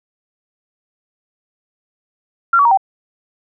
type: tone with pitch steps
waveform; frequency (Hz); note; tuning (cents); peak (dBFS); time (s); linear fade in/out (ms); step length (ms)
sine; 1374 / 1135.5 / 938.5 / 775.6; F6 / C#6 / A#5 / G5; -29 / +41 / +11 / -19; -8; 2.53-2.774; 5; 61
effects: none